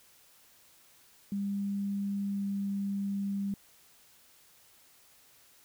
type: tone with pitch glide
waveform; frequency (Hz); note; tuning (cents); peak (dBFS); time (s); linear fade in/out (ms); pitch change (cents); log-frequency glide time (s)
sine; 200 to 198.85; G3 to G3; +35 to +25; -30; 1.32-3.54; 2; -10; 2.22-2.51
effects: white hiss -61 dBFS RMS until 5.64 s